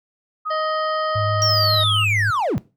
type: tone with pitch glide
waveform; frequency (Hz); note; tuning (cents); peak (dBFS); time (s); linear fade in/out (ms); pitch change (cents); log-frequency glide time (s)
sine; 1255 to 1268.1; D#6 to D#6; +15 to +33; -22; 0.45-2.05; 20; +18; 1.57-1.76
type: harmonic tone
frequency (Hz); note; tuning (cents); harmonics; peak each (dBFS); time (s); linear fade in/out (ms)
624; D#5; +5; 1 / 3 / 5 / 7 / 8; -23 / -32 / -35 / -41 / -38; 0.5-1.84; 10
type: tone with vibrato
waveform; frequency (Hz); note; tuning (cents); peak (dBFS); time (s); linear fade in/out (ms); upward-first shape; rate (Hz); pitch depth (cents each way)
sine; 103.83; G#2; 0; -21; 1.15-2.31; 10; triangle; 7.3; 23
type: linear sweep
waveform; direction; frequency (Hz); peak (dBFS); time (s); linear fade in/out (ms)
triangle; down; 5650 to 82.3; -16; 1.42-2.58; 0
effects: noise-tail reverb RT60 0.3 s tail -20 dB re dry